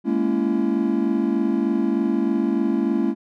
triangle chord, A# half-diminished seventh, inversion third, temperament just, 209.8 / 233.1 / 279.7 / 335.6 Hz, G#3 / A#3 / C#4 / E4, +18 / 0 / +16 / +31 cents, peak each -22 dBFS, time 0.04-3.15 s, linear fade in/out 50 ms, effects none

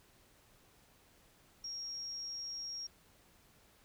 sine tone, 5588 Hz, F8, in tune, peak -40 dBFS, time 1.64-2.87 s, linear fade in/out 5 ms, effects pink hiss -66 dBFS RMS until 3.84 s

